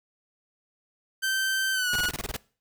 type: tone with pitch glide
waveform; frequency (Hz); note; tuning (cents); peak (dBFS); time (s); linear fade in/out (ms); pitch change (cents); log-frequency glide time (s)
sawtooth; 1552 to 1456.5; G6 to F#6; -18 to -28; -21; 1.22-2.1; 20; -110; 1.73-1.9
type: noise bursts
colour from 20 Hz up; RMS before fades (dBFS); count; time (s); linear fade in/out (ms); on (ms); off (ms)
pink; -32; 9; 1.93-2.366; 2; 28; 23
effects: noise-tail reverb RT60 0.4 s tail -22 dB re dry